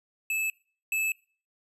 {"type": "tone pair in turn", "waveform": "square", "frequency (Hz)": [2612, 2612], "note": ["E7", "E7"], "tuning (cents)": [-17, -17], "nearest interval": "unison", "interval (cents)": 0, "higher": "neither", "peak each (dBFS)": [-27, -26], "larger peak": "second", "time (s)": [[0.3, 0.5], [0.92, 1.12]], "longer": "neither", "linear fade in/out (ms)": 2, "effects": ["noise-tail reverb RT60 0.4 s tail -23 dB re dry", "resampled to 32000 Hz"]}